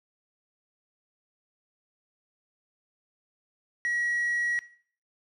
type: tone with quantisation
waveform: triangle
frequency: 1914 Hz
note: A#6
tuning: 45 cents sharp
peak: -24 dBFS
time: 3.85-4.59 s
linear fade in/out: 0 ms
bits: 8
effects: noise-tail reverb RT60 0.5 s tail -18 dB re dry + low-pass 9000 Hz 12 dB/octave